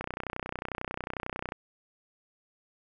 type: click train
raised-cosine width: 0.5 ms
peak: -18 dBFS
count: 48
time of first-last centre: 0.01-1.521 s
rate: 31.1 Hz
effects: none